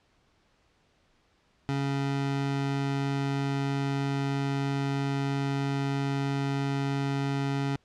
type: tone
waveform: 25% pulse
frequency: 138.7 Hz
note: C#3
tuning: 1 cent sharp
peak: -23 dBFS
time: 1.69-7.76 s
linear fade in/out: 0 ms
effects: pink hiss -67 dBFS RMS until 7.84 s + low-pass 5000 Hz 12 dB/octave